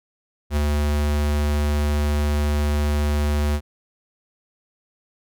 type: tone with ADSR envelope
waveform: square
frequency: 73.8 Hz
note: D2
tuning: 9 cents sharp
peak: -17 dBFS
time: 0.5-3.61 s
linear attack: 68 ms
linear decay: 3 ms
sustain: -2 dB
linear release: 62 ms
effects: none